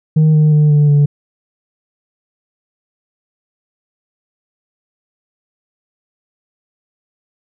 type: tone with pitch steps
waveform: sine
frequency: 155.8 / 153.04 / 150.32 / 147.65 / 145.03 Hz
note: D#3 / D#3 / D3 / D3 / D3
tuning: +3 / -28 / +41 / +10 / -21 cents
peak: -4 dBFS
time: 0.16-1.06 s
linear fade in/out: 10 ms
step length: 180 ms
effects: tanh soft clip ceiling -6 dBFS